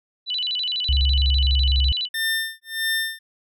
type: tone with vibrato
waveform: sine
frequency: 3436 Hz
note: A7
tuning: 42 cents flat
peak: -22 dBFS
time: 0.26-2.09 s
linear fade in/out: 50 ms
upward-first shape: square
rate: 12 Hz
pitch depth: 250 cents each way
type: tone with pitch glide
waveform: sine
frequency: 67.5 to 66.38 Hz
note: C#2 to C2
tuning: -45 to +26 cents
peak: -16 dBFS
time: 0.89-1.92 s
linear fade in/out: 0 ms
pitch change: -29 cents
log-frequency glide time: 1.21-1.69 s
type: tone with tremolo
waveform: 25% pulse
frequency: 1800 Hz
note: A6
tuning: 39 cents sharp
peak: -16 dBFS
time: 2.14-3.19 s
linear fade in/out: 5 ms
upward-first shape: sine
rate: 1.6 Hz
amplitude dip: 100%
effects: none